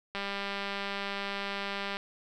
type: click train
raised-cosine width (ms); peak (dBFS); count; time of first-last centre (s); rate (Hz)
0.3; -19; 363; 0.15-1.969; 199
effects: none